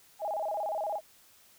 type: tone with vibrato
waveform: sine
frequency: 722 Hz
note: F#5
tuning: 43 cents flat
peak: -30 dBFS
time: 0.19-1.01 s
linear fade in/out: 50 ms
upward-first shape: square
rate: 17 Hz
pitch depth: 220 cents each way
effects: white hiss -60 dBFS RMS until 1.58 s